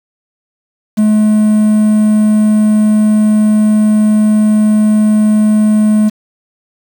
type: tone with quantisation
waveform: triangle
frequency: 213.6 Hz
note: G#3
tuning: 49 cents sharp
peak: -4 dBFS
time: 0.97-6.1 s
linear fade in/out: 20 ms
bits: 5
effects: none